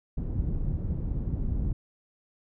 pink low-pass noise, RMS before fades -29 dBFS, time 0.17-1.73 s, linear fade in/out 10 ms, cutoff 180 Hz, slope 12 dB/octave, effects none

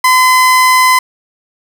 30% pulse tone, 1020 Hz, C6, 44 cents flat, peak -3 dBFS, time 0.04-0.99 s, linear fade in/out 5 ms, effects none

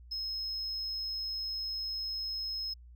triangle tone, 5160 Hz, E8, 38 cents flat, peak -32 dBFS, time 0.11-2.74 s, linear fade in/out 10 ms, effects tanh soft clip ceiling -28 dBFS + added 60 Hz sine -50 dBFS peak until 2.95 s

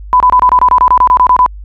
sine tone bursts, 1000 Hz, B5, 21 cents sharp, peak -3 dBFS, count 14, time 0.13-1.462 s, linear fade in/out 0 ms, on 71 ms, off 26 ms, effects added 50 Hz sine -25 dBFS peak until 1.64 s

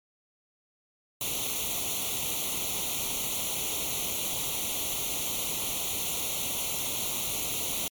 white noise with comb filter, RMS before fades -31 dBFS, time 1.21-7.88 s, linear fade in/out 2 ms, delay 0.3 ms, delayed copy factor +1, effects MP3 96 kbps

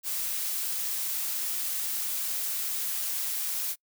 blue noise, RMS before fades -31 dBFS, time 0.03-3.76 s, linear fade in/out 50 ms, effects noise-tail reverb RT60 0.1 s tail -26 dB re dry

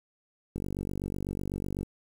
click train, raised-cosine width 3 ms, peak -21 dBFS, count 62, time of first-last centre 0.56-1.831 s, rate 48 Hz, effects 8-bit

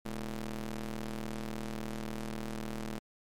sawtooth ring-modulated tone, 116.54 Hz, A#2, in tune, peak -29 dBFS, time 0.05-2.99 s, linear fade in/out 10 ms, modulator 96.5 Hz, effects MP3 64 kbps

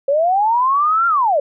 sine linear two-way sweep, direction up then down, 537 to 1396.9 to 537 Hz, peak -12 dBFS, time 0.08-1.4 s, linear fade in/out 5 ms, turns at 1.07 s, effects none

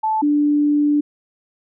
sine tone pair in turn, 873 / 293.7 Hz, A5 / D4, -14 / 0 cents, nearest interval octave + perfect fifth, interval 1886 cents, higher first, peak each -16 / -13 dBFS, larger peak second, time 0.03-0.22 / 0.22-1.01 s, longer second, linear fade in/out 10 ms, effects none

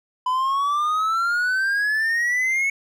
triangle exponential sweep, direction up, 1000 to 2214 Hz, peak -17 dBFS, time 0.26-2.7 s, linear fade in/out 5 ms, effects none

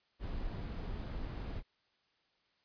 brown noise, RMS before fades -40 dBFS, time 0.19-1.63 s, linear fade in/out 50 ms, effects white hiss -75 dBFS RMS until 2.64 s + resampled to 11025 Hz

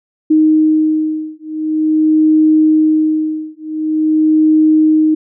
sine beating tone pair, 311.1 / 311.56 Hz, D#4 / D#4, 0 / +2 cents, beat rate 0.46 Hz, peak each -12 dBFS, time 0.3-5.15 s, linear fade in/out 10 ms, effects none

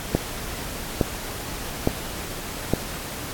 click train, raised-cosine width 2 ms, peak -4 dBFS, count 4, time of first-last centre 0.15-2.736 s, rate 1.16 Hz, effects pink hiss -33 dBFS RMS until 3.33 s + AAC 64 kbps

